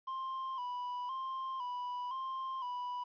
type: tone with vibrato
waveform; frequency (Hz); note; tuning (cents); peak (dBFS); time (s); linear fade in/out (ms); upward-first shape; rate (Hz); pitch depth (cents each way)
triangle; 1019; C6; -46; -35; 0.07-3.04; 10; square; 0.98; 59
effects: resampled to 11025 Hz + 12-bit